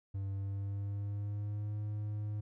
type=tone with pitch glide; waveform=triangle; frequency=98 to 105.03 Hz; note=G2 to G#2; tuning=0 to +20 cents; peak=-33 dBFS; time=0.14-2.41 s; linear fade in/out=10 ms; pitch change=+120 cents; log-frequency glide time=0.34-1.77 s; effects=none